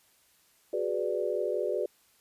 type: chord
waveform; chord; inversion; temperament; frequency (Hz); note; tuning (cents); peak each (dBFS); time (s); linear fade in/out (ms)
sine; G# half-diminished seventh; third; equal; 370 / 415.3 / 493.9 / 587.3; F#4 / G#4 / B4 / D5; 0 / 0 / 0 / 0; -33; 0.73-1.86; 5
effects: white hiss -65 dBFS RMS until 2.2 s + resampled to 32000 Hz

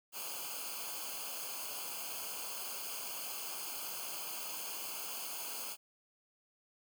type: noise with comb filter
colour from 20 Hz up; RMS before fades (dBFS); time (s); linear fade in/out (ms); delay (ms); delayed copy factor
white; -42; 0.12-5.77; 50; 0.53; -1
effects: none

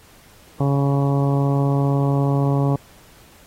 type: harmonic tone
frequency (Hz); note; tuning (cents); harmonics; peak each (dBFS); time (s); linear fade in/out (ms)
139.6; C#3; +13; 1 / 2 / 3 / 4 / 5 / 6 / 7 / 8; -17 / -23 / -27 / -29 / -31 / -33 / -34 / -35; 0.6-2.76; 5
effects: pink hiss -50 dBFS RMS until 3.46 s + AAC 48 kbps

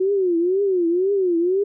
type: tone with vibrato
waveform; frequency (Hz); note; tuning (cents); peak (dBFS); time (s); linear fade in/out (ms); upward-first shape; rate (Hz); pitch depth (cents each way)
sine; 367; F#4; -14; -16; 0-1.64; 10; triangle; 2; 190
effects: none

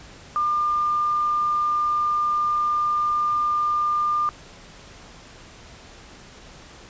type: tone with quantisation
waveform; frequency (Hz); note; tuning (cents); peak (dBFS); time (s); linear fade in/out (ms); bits
sine; 1200; D6; +37; -19; 0.36-4.29; 0; 8
effects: pink hiss -45 dBFS RMS until 6.89 s + resampled to 16000 Hz

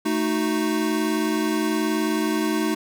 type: chord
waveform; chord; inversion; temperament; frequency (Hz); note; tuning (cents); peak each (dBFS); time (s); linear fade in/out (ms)
square; D# diminished; second; equal; 220 / 311.1 / 370; A3 / D#4 / F#4; 0 / 0 / 0; -27 / -24 / -28; 0.05-2.75; 10
effects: none

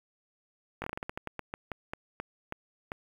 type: slowing click train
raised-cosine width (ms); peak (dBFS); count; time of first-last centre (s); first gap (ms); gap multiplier
0.5; -20; 17; 0.82-2.919; 20; 1.22
effects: 8-bit

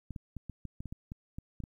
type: clicks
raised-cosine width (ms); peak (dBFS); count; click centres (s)
5; -28; 12; 0.107 / 0.162 / 0.367 / 0.497 / 0.653 / 0.805 / 0.857 / 0.925 / 1.119 / 1.385 / 1.603 / 1.638
effects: 11-bit

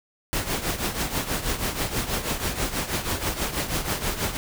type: noise with tremolo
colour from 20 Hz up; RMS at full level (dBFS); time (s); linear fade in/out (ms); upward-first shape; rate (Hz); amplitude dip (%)
pink; -24; 0.33-4.37; 0; triangle; 6.2; 75
effects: none

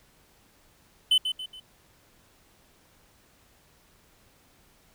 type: tone with echo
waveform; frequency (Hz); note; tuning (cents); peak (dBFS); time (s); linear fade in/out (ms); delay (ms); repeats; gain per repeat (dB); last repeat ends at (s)
triangle; 3033; F#7; +42; -16; 1.11-1.18; 5; 140; 3; -8; 1.6
effects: pink hiss -61 dBFS RMS until 4.94 s

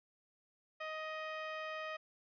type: tone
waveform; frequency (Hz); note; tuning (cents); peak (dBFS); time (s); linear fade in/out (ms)
15% pulse; 626; D#5; +10; -34; 0.8-1.97; 10
effects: resampled to 11025 Hz

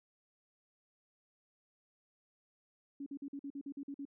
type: tone bursts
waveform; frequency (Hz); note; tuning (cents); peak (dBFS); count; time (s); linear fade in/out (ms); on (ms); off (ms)
sine; 280.2; C#4; +19; -40; 10; 3-4.053; 5; 63; 47
effects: none

